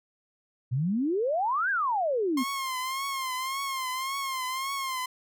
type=exponential two-way sweep; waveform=sine; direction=up then down; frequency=116.54 to 1660 to 236.1 Hz; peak=-24 dBFS; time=0.71-2.44 s; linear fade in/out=20 ms; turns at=1.7 s
type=tone with vibrato; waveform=sawtooth; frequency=1061 Hz; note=C6; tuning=24 cents sharp; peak=-26 dBFS; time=2.37-5.06 s; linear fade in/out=5 ms; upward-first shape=triangle; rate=1.8 Hz; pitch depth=86 cents each way
effects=none